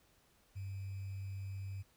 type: tone with sample-and-hold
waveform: sine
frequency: 97.2 Hz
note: G2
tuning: 14 cents flat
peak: -40 dBFS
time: 0.55-1.83 s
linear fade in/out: 20 ms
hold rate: 2450 Hz
effects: pink hiss -70 dBFS RMS until 1.96 s